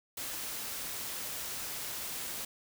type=noise; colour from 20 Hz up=white; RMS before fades=-39 dBFS; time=0.17-2.45 s; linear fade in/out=5 ms; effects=none